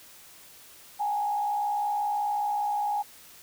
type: tone with frequency modulation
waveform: sine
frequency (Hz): 827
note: G#5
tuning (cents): -8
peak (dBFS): -25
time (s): 0.99-3.03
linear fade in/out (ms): 20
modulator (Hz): 60.5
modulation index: 0.54
effects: white hiss -51 dBFS RMS until 3.42 s